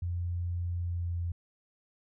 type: tone with pitch glide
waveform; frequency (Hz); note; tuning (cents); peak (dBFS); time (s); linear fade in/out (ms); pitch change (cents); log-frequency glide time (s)
sine; 87.31 to 86.11; F2 to F2; 0 to -24; -30; 0.02-1.32; 5; -24; 0.75-1.2
effects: none